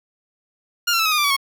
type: tone with pitch steps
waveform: 15% pulse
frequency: 1411 / 1361.4 / 1313.5 / 1267.3 / 1222.7 / 1179.7 / 1138.2 / 1098.1 Hz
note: F6 / F6 / E6 / D#6 / D#6 / D6 / C#6 / C#6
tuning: +17 / -45 / -7 / +31 / -31 / +7 / +45 / -17 cents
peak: -10 dBFS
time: 0.87-1.366 s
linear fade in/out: 10 ms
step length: 62 ms
effects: none